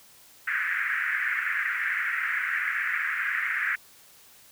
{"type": "band-pass noise", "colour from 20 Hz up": "pink", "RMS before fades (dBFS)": -28, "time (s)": [0.47, 3.76], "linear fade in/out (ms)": 10, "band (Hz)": [1500, 2100], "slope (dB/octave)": 48, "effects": ["white hiss -54 dBFS RMS until 4.51 s"]}